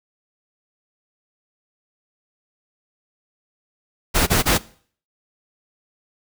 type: noise bursts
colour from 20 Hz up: pink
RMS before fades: -17 dBFS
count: 3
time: 4.14-4.584 s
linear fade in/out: 20 ms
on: 130 ms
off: 27 ms
effects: noise-tail reverb RT60 0.5 s tail -20 dB re dry